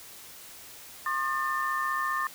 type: tone cluster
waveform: sine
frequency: 1074 / 1209 / 1790 Hz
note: C6 / D6 / A6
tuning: +45 / +50 / +29 cents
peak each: -31 dBFS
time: 1.06-2.27 s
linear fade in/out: 2 ms
effects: white hiss -47 dBFS RMS until 2.34 s